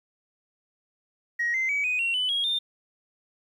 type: tone with pitch steps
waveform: sine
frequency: 1891 / 2074 / 2275 / 2495 / 2737 / 3002 / 3292 / 3611 Hz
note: A#6 / C7 / C#7 / D#7 / F7 / F#7 / G#7 / A7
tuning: +24 / -16 / +44 / +4 / -36 / +24 / -16 / +44 cents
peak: -22 dBFS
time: 1.39-2.59 s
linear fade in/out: 10 ms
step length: 150 ms
effects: tanh soft clip ceiling -20 dBFS + 10-bit